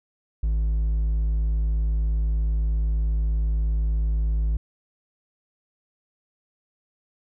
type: tone with hard clipping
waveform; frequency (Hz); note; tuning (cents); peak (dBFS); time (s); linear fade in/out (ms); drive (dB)
sine; 54.2; A1; -25; -21; 0.43-4.57; 5; 3
effects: none